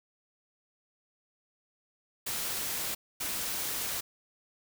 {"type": "noise bursts at uneven times", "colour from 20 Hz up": "white", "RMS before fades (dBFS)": -34, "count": 2, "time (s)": [[2.26, 2.95], [3.2, 4.01]], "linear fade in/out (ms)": 10, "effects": []}